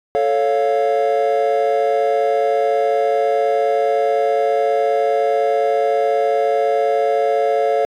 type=chord; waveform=triangle; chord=A augmented; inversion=none; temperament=equal; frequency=440 / 554.4 / 698.5 Hz; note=A4 / C#5 / E#5; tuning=0 / 0 / 0 cents; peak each=-16 dBFS; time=0.15-7.85 s; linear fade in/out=0 ms; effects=tanh soft clip ceiling -5 dBFS